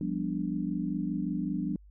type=chord; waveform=sine; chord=G dominant seventh; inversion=third; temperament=equal with one note detuned; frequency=174.61 / 199.88 / 246.9 / 293.7 Hz; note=F3 / G3 / B3 / D4; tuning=0 / +34 / 0 / 0 cents; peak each=-34 / -34 / -36 / -34 dBFS; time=0.01-1.76 s; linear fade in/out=2 ms; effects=added 50 Hz sine -51 dBFS peak until 1.9 s